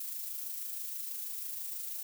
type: noise with amplitude modulation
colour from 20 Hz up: violet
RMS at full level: -38 dBFS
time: 0-2.03 s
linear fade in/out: 5 ms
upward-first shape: sine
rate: 26.2 Hz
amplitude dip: 35%
effects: none